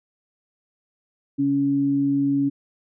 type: tone pair together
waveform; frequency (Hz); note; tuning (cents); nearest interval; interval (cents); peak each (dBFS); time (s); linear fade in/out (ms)
sine; 138.35 / 280; C#3 / C#4; -3 / +18; octave; 1221; -29 / -18; 1.38-2.5; 20
effects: none